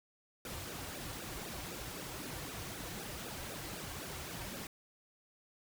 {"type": "noise with flanger", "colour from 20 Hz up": "pink", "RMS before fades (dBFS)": -44, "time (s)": [0.45, 4.67], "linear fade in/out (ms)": 2, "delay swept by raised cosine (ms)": [0.93, 4.83], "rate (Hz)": 3.9, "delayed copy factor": -0.9, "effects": []}